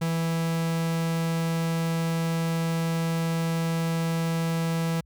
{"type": "tone", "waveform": "45% pulse", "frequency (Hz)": 164.81, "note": "E3", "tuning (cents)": 0, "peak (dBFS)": -24, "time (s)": [0.01, 5.01], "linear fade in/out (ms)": 10, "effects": ["added 60 Hz sine -57 dBFS peak until 5.05 s"]}